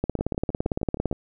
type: two click trains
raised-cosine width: 2 ms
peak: -10 / -23 dBFS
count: 20 / 7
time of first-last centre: 0.04-1.113 / 0.19-1.127 s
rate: 17.7 / 6.4 Hz
effects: none